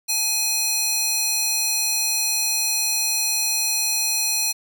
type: tone with high-pass filter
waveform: square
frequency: 838 Hz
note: G#5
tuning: 15 cents sharp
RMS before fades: -22 dBFS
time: 0.08-4.53 s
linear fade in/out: 20 ms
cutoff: 4700 Hz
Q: 1
effects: none